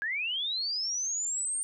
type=linear sweep; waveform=sine; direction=up; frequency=1618 to 8870 Hz; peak=-29 dBFS; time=0.02-1.63 s; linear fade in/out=0 ms; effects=none